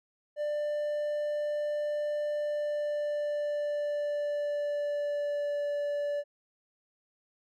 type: tone with pitch glide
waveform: triangle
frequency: 593 to 580.1 Hz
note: D5 to D5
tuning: +17 to -21 cents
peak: -27 dBFS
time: 0.36-6.24 s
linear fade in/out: 50 ms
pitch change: -38 cents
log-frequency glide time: 2.36-5.64 s
effects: none